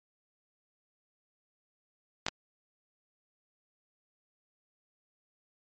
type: clicks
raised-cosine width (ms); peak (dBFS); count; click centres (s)
0.2; -12; 2; 2.265 / 2.284
effects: MP3 32 kbps